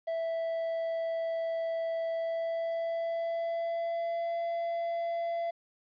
triangle tone with pitch glide, 659.3 to 677.4 Hz, E5 to E5, 0 to +47 cents, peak -28 dBFS, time 0.07-5.51 s, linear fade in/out 10 ms, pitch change +47 cents, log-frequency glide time 2.11-4.39 s, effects resampled to 11025 Hz + 11-bit

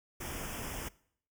pink band-stop noise, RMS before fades -40 dBFS, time 0.2-0.89 s, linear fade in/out 10 ms, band 3400 to 5000 Hz, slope 96 dB/octave, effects noise-tail reverb RT60 0.6 s tail -21 dB re dry

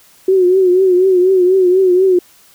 sine tone with vibrato, 370 Hz, F#4, in tune, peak -7 dBFS, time 0.28-2.19 s, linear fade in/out 5 ms, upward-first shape triangle, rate 4.1 Hz, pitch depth 82 cents each way, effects white hiss -47 dBFS RMS until 2.54 s

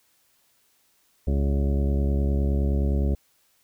harmonic tone with a mistuned harmonic, 69.7 Hz, C#2, 10 cents sharp, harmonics 1 / 2 / 3 / 4 / 5 / 6 / 8 / 9 / 10, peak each -21 / -30 / -30 / -35 / -36 / -36 / -38 / -46 / -50 dBFS, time 1.27-3.15 s, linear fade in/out 5 ms, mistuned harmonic 10, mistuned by +52 cents, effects white hiss -65 dBFS RMS until 3.63 s

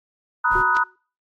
sine chord, B major seventh, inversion third, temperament equal with one note detuned, 932.3 / 987.8 / 1256.1 / 1480 Hz, A#5 / B5 / D#6 / F#6, 0 / 0 / +16 / 0 cents, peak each -25 / -23 / -21 / -20 dBFS, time 0.44-0.84 s, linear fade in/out 10 ms
brown noise, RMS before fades -31 dBFS, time 0.5-0.63 s, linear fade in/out 20 ms
sine tone with exponential decay, 370 Hz, F#4, in tune, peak -24 dBFS, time 0.55-0.96 s, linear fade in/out 5 ms, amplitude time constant 89 ms
clicks, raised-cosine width 0.2 ms, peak -16 dBFS, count 2, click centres 0.767 / 0.77 s
effects noise-tail reverb RT60 0.4 s tail -25 dB re dry + AAC 64 kbps

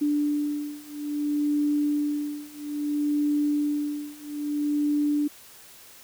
sine beating tone pair, 293.7 / 294.3 Hz, D4 / D4, 0 / +4 cents, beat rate 0.6 Hz, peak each -27 / -26 dBFS, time 0.01-5.28 s, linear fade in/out 10 ms, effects white hiss -49 dBFS RMS until 6.03 s

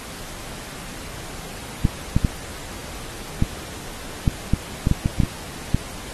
clicks, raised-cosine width 5 ms, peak -4 dBFS, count 12, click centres 1.852 / 2.165 / 2.248 / 3.424 / 4.278 / 4.536 / 4.871 / 4.913 / 5.059 / 5.202 / 5.235 / 5.746 s, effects pink hiss -36 dBFS RMS until 6.13 s + AAC 32 kbps

